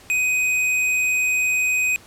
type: tone with hard clipping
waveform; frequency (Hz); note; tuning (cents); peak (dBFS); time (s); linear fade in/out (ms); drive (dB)
triangle; 2506; D#7; +12; -19; 0.1-1.96; 0; 16
effects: pink hiss -47 dBFS RMS until 2.06 s + low-pass 12000 Hz 12 dB/octave